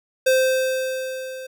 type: tone with level ramp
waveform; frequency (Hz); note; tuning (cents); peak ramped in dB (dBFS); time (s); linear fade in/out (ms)
square; 520; C5; -11; -14 to -33; 0.26-1.47; 10
effects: none